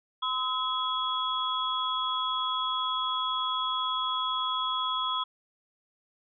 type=tone cluster; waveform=sine; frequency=1023 / 1285 / 3344 Hz; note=C6 / E6 / G#7; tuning=-39 / -45 / +11 cents; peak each=-31 / -32 / -31 dBFS; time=0.22-5.24 s; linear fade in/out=10 ms; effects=none